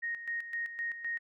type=tone with tremolo; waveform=sine; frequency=1864.7 Hz; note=A#6; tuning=in tune; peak=-32 dBFS; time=0.02-1.19 s; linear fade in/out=20 ms; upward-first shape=square; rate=3.9 Hz; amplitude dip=65%; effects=none